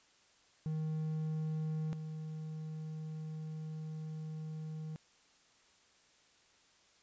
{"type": "tone pair in turn", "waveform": "triangle", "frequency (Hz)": [156.5, 156.5], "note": ["D#3", "D#3"], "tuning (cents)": [10, 10], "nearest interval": "unison", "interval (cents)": 0, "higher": "neither", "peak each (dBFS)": [-32, -38], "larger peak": "first", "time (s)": [[0.66, 1.93], [1.93, 4.96]], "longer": "second", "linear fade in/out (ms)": 0, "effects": ["white hiss -67 dBFS RMS until 7.02 s", "resampled to 16000 Hz"]}